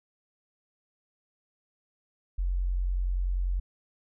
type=tone; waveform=sine; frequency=45.14 Hz; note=F#1; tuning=42 cents flat; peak=-25 dBFS; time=2.38-3.6 s; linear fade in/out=10 ms; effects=none